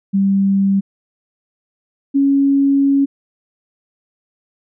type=tone pair in turn; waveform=sine; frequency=196 / 277.2 Hz; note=G3 / C#4; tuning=0 / 0 cents; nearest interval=tritone; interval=600 cents; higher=second; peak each=-11 / -10 dBFS; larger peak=second; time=0.13-0.81 / 2.14-3.06 s; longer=second; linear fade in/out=20 ms; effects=none